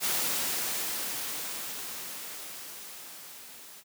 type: noise with level ramp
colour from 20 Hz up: white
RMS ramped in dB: -28 to -49 dBFS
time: 0-3.84 s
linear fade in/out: 50 ms
effects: high-pass 150 Hz 12 dB/octave